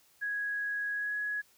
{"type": "tone with pitch glide", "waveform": "sine", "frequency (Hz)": [1661, 1678.4], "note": ["G#6", "G#6"], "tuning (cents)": [0, 18], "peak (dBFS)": -31, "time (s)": [0.21, 1.42], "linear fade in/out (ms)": 20, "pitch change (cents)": 18, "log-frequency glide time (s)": [0.93, 1.15], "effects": ["white hiss -65 dBFS RMS until 1.57 s"]}